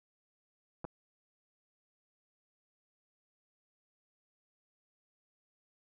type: clicks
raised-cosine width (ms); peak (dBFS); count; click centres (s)
1; -27; 2; 0.844 / 0.85
effects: none